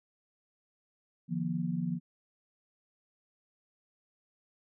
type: tone cluster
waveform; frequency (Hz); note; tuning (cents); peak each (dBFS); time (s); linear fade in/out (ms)
sine; 151.8 / 173.4 / 238.8; D#3 / F3 / A#3; -42 / -12 / +42; -37 / -32 / -36; 1.28-2; 50
effects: none